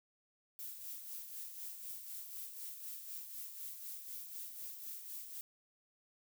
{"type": "noise with tremolo", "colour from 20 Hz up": "violet", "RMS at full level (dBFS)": -45, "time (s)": [0.59, 5.41], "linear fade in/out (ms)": 0, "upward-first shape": "sine", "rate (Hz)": 4, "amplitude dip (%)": 50, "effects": []}